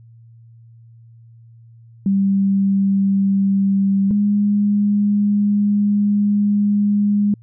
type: tone pair in turn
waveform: sine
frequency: 196 / 205.1 Hz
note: G3 / G#3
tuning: 0 / -21 cents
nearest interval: minor second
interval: 79 cents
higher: second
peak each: -13 dBFS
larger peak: neither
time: 2.06-4.11 / 4.11-7.34 s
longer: second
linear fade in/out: 2 ms
effects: added 115 Hz sine -42 dBFS peak until 7.42 s